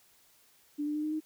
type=tone with pitch steps; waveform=sine; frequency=293.7 / 298 / 302.3 / 306.7 / 311.2 Hz; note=D4 / D4 / D#4 / D#4 / D#4; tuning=0 / +25 / -50 / -25 / 0 cents; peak=-30 dBFS; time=0.78-1.205 s; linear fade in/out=20 ms; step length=85 ms; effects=white hiss -64 dBFS RMS until 1.25 s